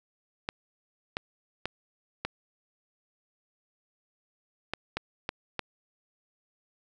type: clicks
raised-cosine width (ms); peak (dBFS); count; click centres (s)
0.3; -14; 8; 0.489 / 1.169 / 1.656 / 2.25 / 4.736 / 4.97 / 5.291 / 5.593
effects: none